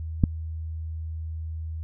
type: click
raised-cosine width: 5 ms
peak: -5 dBFS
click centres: 0.238 s
effects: added 80 Hz sine -30 dBFS peak until 1.83 s